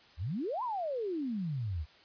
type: exponential two-way sweep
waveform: sine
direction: up then down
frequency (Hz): 69.9 to 1046.5 to 69.9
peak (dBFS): -32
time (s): 0.17-1.86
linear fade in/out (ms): 50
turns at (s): 0.63
effects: white hiss -59 dBFS RMS until 2.04 s + resampled to 11025 Hz